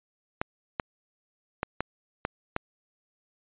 clicks, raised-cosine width 0.5 ms, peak -12 dBFS, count 6, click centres 0.415 / 0.798 / 1.631 / 1.806 / 2.251 / 2.564 s, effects resampled to 8000 Hz

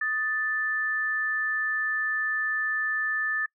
sine tone pair together, 1244.5 / 1760 Hz, D#6 / A6, 0 / 0 cents, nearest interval tritone, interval 600 cents, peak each -35 / -25 dBFS, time 0.01-3.46 s, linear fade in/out 5 ms, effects noise-tail reverb RT60 0.1 s tail -25 dB re dry

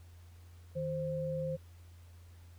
sine tone pair together, 156.4 / 524.5 Hz, D#3 / C5, +9 / +4 cents, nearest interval octave + major sixth, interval 2095 cents, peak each -37 / -35 dBFS, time 0.75-1.57 s, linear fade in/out 20 ms, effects added 86 Hz sine -52 dBFS peak until 2.58 s + pink hiss -66 dBFS RMS until 2.58 s

